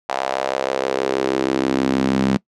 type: tone with high-pass filter sweep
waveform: sawtooth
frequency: 66.3 Hz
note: C2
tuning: 23 cents sharp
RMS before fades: -20 dBFS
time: 0.09-2.37 s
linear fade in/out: 0 ms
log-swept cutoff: 740 to 200 Hz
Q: 2.9
effects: noise-tail reverb RT60 0.1 s tail -23 dB re dry + low-pass 6000 Hz 12 dB/octave